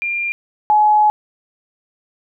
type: tone pair in turn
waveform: sine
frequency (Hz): 2394 / 846.4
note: D7 / G#5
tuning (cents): +33 / +33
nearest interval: octave + tritone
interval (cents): 1800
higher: first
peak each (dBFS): -18 / -9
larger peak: second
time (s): 0.02-0.32 / 0.7-1.1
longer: second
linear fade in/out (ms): 0
effects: none